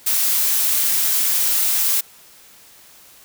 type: noise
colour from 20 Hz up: blue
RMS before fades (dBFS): -18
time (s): 0.06-2.01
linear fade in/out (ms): 10
effects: white hiss -47 dBFS RMS until 3.24 s